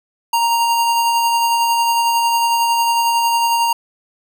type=tone with tremolo; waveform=square; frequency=932.3 Hz; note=A#5; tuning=in tune; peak=-13 dBFS; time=0.33-3.73 s; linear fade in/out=5 ms; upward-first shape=sine; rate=11 Hz; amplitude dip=25%; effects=none